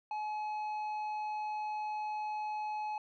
sine tone with tanh clipping, 850 Hz, G#5, 40 cents sharp, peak -36 dBFS, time 0.11-2.98 s, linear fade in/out 2 ms, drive 7 dB, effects none

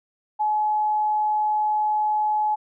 sine tone, 850 Hz, G#5, 40 cents sharp, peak -19 dBFS, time 0.39-2.56 s, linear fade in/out 20 ms, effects none

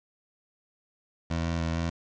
20% pulse tone with pitch steps, 83 / 83.8 / 82.1 / 83.8 Hz, E2 / E2 / E2 / E2, +12 / +29 / -6 / +29 cents, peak -22 dBFS, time 1.3-1.9 s, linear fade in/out 10 ms, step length 150 ms, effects resampled to 16000 Hz + 8-bit

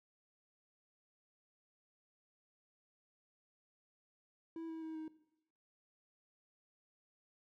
triangle tone with pitch steps, 327.8 / 323.5 / 319.2 / 315 Hz, E4 / E4 / D#4 / D#4, -10 / -32 / +44 / +21 cents, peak -40 dBFS, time 4.56-5.08 s, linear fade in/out 2 ms, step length 130 ms, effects noise-tail reverb RT60 0.8 s tail -17 dB re dry

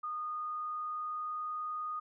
sine tone with pitch glide, 1228 to 1235.1 Hz, D#6 to D#6, -23 to -13 cents, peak -35 dBFS, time 0.03-2 s, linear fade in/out 10 ms, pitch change +10 cents, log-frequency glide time 0.15-1.46 s, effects none

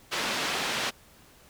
white band-pass noise, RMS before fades -30 dBFS, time 0.11-0.91 s, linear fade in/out 20 ms, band 170 to 3600 Hz, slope 12 dB/octave, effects pink hiss -56 dBFS RMS until 1.49 s

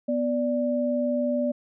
sine tone pair together, 246.9 / 586.3 Hz, B3 / D5, 0 / -3 cents, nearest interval octave + minor third, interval 1497 cents, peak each -25 dBFS, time 0.08-1.52 s, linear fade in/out 10 ms, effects none

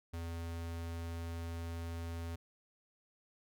square tone, 83.8 Hz, E2, 29 cents sharp, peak -40 dBFS, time 0.13-2.36 s, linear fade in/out 10 ms, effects none

